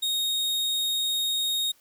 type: tone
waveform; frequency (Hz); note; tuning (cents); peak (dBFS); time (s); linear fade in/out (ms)
40% pulse; 3729; A#7; 0; -23; 0.02-1.72; 10
effects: white hiss -61 dBFS RMS until 1.8 s